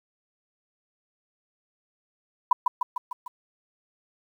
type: tone with echo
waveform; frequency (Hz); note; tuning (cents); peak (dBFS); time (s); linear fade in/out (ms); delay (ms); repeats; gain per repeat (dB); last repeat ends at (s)
sine; 987.8; B5; 0; -13; 2.51-2.53; 5; 150; 5; -4; 3.28
effects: 9-bit